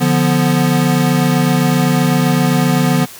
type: chord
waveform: square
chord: B diminished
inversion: first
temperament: equal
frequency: 146.83 / 174.61 / 246.9 Hz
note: D3 / F3 / B3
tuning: 0 / 0 / 0 cents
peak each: -16 dBFS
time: 0-3.06 s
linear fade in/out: 20 ms
effects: white hiss -35 dBFS RMS until 3.19 s